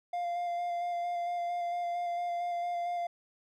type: tone with vibrato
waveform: triangle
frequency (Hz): 698.5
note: F5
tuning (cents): 0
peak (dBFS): -29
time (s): 0.13-3.07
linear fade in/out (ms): 5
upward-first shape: square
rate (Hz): 4.4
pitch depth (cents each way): 12
effects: none